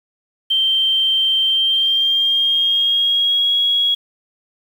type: tone with pitch glide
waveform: sine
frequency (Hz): 3136 to 3319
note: G7 to G#7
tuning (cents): 0 to -2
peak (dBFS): -13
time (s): 0.5-3.95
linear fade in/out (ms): 10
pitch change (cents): +98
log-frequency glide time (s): 1.47-3.54
effects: 7-bit